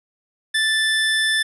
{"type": "tone", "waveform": "25% pulse", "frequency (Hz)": 1760, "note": "A6", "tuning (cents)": 0, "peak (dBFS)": -13, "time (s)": [0.54, 1.43], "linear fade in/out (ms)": 10, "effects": ["resampled to 24000 Hz"]}